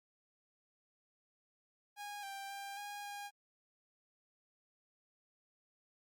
sawtooth tone with pitch steps, 821 / 788 / 795 / 819 / 814 Hz, G#5 / G5 / G5 / G#5 / G#5, -20 / +9 / +24 / -24 / -35 cents, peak -40 dBFS, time 1.96-3.31 s, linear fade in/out 50 ms, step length 270 ms, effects Opus 48 kbps

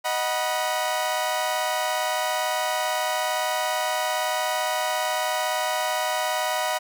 sawtooth chord, B major, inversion first, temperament equal with one note detuned, 622.3 / 740 / 973 Hz, D#5 / F#5 / B5, 0 / 0 / -26 cents, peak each -24 dBFS, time 0.04-6.79 s, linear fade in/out 20 ms, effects none

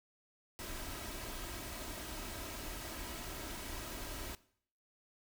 pink noise with comb filter, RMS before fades -44 dBFS, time 0.59-4.35 s, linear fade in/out 0 ms, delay 3.1 ms, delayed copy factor +0.5, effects noise-tail reverb RT60 0.6 s tail -19 dB re dry

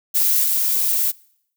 violet noise with level steps, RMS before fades -17 / -19 dBFS, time 0.14-1.12 s, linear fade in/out 20 ms, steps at 0.43 s, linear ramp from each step 10 ms, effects noise-tail reverb RT60 0.7 s tail -24 dB re dry

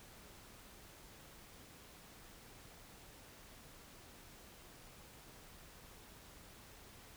silence, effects pink hiss -58 dBFS RMS until 7.16 s

